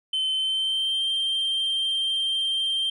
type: tone with pitch glide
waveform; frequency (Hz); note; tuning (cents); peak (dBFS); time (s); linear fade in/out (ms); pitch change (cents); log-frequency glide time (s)
sine; 3072 to 3158; G7 to G7; -36 to +12; -20; 0.13-2.9; 5; +48; 0.35-1.03
effects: tanh soft clip ceiling -21 dBFS